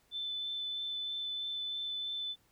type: tone with vibrato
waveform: sine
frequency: 3520 Hz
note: A7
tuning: in tune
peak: -35 dBFS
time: 0.11-2.36 s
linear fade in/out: 50 ms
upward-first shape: triangle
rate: 3.1 Hz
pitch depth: 9 cents each way
effects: pink hiss -70 dBFS RMS until 2.51 s